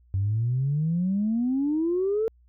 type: exponential sweep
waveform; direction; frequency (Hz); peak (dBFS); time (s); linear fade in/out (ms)
sine; up; 93.8 to 455.1; -21; 0.14-2.28; 0
effects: tanh soft clip ceiling -17 dBFS + added 60 Hz sine -55 dBFS peak until 2.48 s